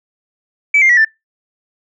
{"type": "tone with pitch steps", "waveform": "sine", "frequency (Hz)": [2300, 2109, 1934.1, 1773.5], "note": ["D7", "C7", "B6", "A6"], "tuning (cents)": [-37, 13, -37, 13], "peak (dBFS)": -6, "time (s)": [0.74, 1.048], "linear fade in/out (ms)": 5, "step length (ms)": 77, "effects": ["noise-tail reverb RT60 0.2 s tail -24 dB re dry", "tanh soft clip ceiling -3 dBFS"]}